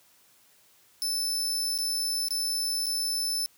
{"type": "tone with dropouts", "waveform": "sawtooth", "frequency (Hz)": 5274, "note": "E8", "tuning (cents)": 0, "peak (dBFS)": -24, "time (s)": [1.02, 3.46], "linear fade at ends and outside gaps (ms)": 0, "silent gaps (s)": [[1.778, 1.787], [2.284, 2.307], [2.859, 2.866]], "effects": ["white hiss -61 dBFS RMS until 3.57 s", "high-pass 60 Hz 12 dB/octave"]}